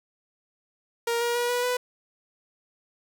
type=tone with pitch steps; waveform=sawtooth; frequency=468.2 / 475 / 481.9 / 488.9 / 496 Hz; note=A#4 / A#4 / B4 / B4 / B4; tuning=+8 / +33 / -43 / -18 / +7 cents; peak=-20 dBFS; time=1.07-1.77 s; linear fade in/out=5 ms; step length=140 ms; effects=none